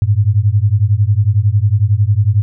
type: beating tone pair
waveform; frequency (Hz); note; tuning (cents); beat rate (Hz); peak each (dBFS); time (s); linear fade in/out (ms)
sine; 98.2 / 109.2; G2 / A2; +4 / -13; 11; -12; 0.02-2.42; 0
effects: none